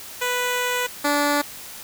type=tone pair in turn; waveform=10% pulse; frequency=493.9 / 290 Hz; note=B4 / D4; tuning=0 / -22 cents; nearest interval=major sixth; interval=922 cents; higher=first; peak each=-13 / -10 dBFS; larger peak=second; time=0.21-0.87 / 1.04-1.42 s; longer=first; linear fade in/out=10 ms; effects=white hiss -38 dBFS RMS until 1.83 s